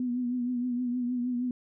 sine tone with vibrato, 246.3 Hz, B3, 5 cents flat, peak -27 dBFS, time 0-1.51 s, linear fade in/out 2 ms, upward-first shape triangle, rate 6.4 Hz, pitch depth 53 cents each way, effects none

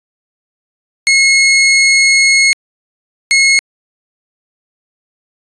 sawtooth tone pair in turn, 2170 / 2170 Hz, C#7 / C#7, -37 / -37 cents, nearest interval unison, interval 0 cents, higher neither, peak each -3 dBFS, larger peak neither, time 1.07-2.53 / 3.31-3.59 s, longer first, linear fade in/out 0 ms, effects resampled to 22050 Hz

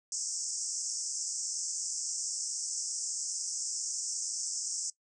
white band-pass noise, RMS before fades -36 dBFS, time 0.12-4.9 s, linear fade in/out 2 ms, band 5200 to 8300 Hz, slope 96 dB/octave, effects noise-tail reverb RT60 0.1 s tail -19 dB re dry

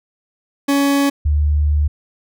40% pulse / sine tone pair in turn, 280.3 / 74.24 Hz, C#4 / D2, +19 / +19 cents, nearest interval octave + major seventh, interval 2300 cents, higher first, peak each -12 dBFS, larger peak neither, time 0.68-1.1 / 1.25-1.88 s, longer second, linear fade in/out 10 ms, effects none

